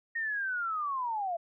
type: linear sweep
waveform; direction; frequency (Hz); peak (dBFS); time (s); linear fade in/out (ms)
sine; down; 1864.7 to 659.3; -30; 0.15-1.37; 10
effects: none